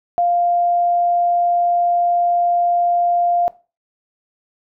sine tone, 698.5 Hz, F5, in tune, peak -13 dBFS, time 0.18-3.48 s, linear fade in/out 0 ms, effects noise-tail reverb RT60 0.3 s tail -18 dB re dry

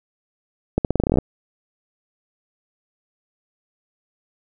accelerating click train, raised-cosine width 2 ms, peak -4 dBFS, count 13, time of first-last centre 0.78-1.186 s, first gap 68 ms, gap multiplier 0.86, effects none

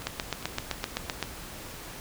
two click trains, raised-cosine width 0.2 ms, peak -11 / -24 dBFS, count 10 / 4, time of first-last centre 0.07-1.227 / 0.02-1.24 s, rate 7.78 / 2.46 Hz, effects pink hiss -42 dBFS RMS until 2 s

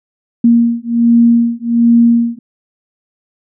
sine beating tone pair, 233.7 / 235 Hz, A#3 / A#3, +5 / +14 cents, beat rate 1.3 Hz, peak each -10 dBFS, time 0.44-2.39 s, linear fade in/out 5 ms, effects none

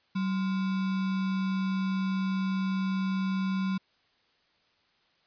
sine tone with sample-and-hold, 190 Hz, F#3, 46 cents sharp, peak -26 dBFS, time 0.15-3.78 s, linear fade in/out 10 ms, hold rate 1225 Hz, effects white hiss -68 dBFS RMS until 5.26 s + resampled to 11025 Hz

